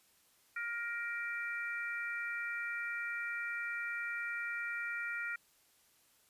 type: harmonic tone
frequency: 470 Hz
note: A#4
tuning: 14 cents sharp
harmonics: 3 / 4 / 5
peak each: -39 / -41 / -43 dBFS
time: 0.56-5.36 s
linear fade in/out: 5 ms
effects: white hiss -69 dBFS RMS until 6.29 s + resampled to 32000 Hz